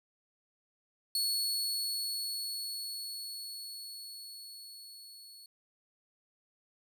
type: tone with level ramp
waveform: sawtooth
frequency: 4390 Hz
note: C#8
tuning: 18 cents flat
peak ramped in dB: -26 to -48 dBFS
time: 1.15-5.46 s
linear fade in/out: 2 ms
effects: none